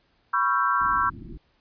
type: chord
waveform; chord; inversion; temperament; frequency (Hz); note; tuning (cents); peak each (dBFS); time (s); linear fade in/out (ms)
sine; C# half-diminished seventh; third; equal with one note detuned; 987.8 / 1108.7 / 1349.3 / 1568; B5 / C#6 / E6 / G6; 0 / 0 / +40 / 0; -27 / -24 / -24 / -28; 0.33-1.1; 10
type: low-pass noise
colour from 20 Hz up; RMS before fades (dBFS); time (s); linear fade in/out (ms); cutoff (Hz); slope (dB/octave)
pink; -40; 0.8-1.38; 10; 360; 96
effects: pink hiss -66 dBFS RMS until 1.6 s + resampled to 11025 Hz